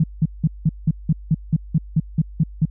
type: tone bursts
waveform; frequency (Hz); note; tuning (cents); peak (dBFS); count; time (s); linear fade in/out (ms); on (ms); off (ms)
sine; 158.1; D#3; +28; -12; 13; 0-2.654; 5; 38; 180
effects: added 50 Hz sine -34 dBFS peak until 2.7 s